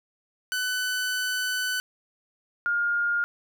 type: tone pair in turn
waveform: sawtooth / sine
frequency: 1500 / 1415.8 Hz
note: F#6 / F6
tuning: +23 / +23 cents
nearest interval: minor second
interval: 100 cents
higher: first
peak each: -22 dBFS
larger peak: neither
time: 0.52-1.8 / 2.66-3.24 s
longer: first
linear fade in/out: 0 ms
effects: none